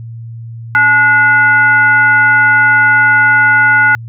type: tone with frequency modulation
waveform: sine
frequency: 1452 Hz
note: F#6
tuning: 33 cents flat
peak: -5 dBFS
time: 0.75-3.95 s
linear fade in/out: 0 ms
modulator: 593 Hz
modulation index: 0.64
effects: added 115 Hz sine -24 dBFS peak until 4.08 s